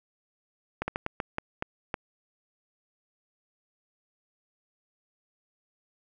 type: slowing click train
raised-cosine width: 0.5 ms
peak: -14 dBFS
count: 8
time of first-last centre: 0.82-1.942 s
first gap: 60 ms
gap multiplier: 1.32
effects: none